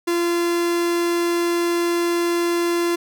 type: tone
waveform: 45% pulse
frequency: 343.9 Hz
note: F4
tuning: 27 cents flat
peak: -18 dBFS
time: 0.07-2.96 s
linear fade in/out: 10 ms
effects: none